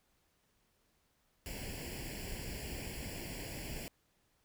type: noise with comb filter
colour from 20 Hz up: pink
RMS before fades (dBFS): -43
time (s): 1.46-3.88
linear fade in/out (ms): 0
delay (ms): 0.4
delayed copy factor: +0.85
effects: pink hiss -75 dBFS RMS until 4.44 s